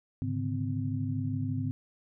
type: tone cluster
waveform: sine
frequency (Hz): 104.6 / 137.6 / 150 / 257.1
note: G#2 / C#3 / D3 / C4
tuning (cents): +13 / -12 / +37 / -30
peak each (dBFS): -32 / -36 / -39 / -34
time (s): 0.22-1.71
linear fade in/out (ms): 0
effects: none